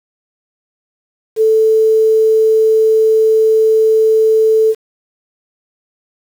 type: tone with quantisation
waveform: sine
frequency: 440 Hz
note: A4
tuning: in tune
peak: -7 dBFS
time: 1.36-4.75 s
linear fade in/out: 50 ms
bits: 6
effects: none